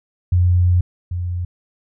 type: tone pair in turn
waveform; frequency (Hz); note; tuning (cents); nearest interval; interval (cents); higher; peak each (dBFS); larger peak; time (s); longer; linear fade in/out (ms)
sine; 89.1 / 88.48; F2 / F2; +35 / +23; unison; 12; first; -11 / -20; first; 0.32-0.81 / 1.11-1.45; first; 5
effects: none